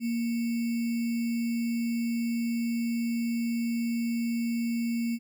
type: tone with sample-and-hold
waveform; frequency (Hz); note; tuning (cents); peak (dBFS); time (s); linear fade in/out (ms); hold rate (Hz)
sine; 233.1; A#3; 0; -26; 0-5.19; 50; 2450
effects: none